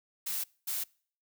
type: noise bursts at uneven times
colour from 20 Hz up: blue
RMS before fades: -34 dBFS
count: 2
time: 0.26-0.44 / 0.67-0.84 s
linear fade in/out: 10 ms
effects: noise-tail reverb RT60 0.5 s tail -26 dB re dry